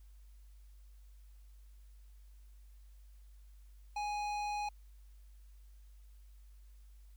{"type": "tone with hard clipping", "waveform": "triangle", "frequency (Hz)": 830.6, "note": "G#5", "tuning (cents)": 0, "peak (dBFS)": -37, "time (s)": [3.96, 4.69], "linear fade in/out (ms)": 5, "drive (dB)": 17, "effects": ["added 50 Hz sine -54 dBFS peak until 7.16 s", "white hiss -74 dBFS RMS until 7.16 s"]}